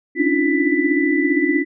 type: tone cluster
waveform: sine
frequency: 275 / 292.1 / 307.6 / 349.3 / 1985 Hz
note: C#4 / D4 / D#4 / F4 / B6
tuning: -14 / -9 / -20 / 0 / +8 cents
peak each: -21 dBFS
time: 0.15-1.65 s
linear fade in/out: 50 ms
effects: none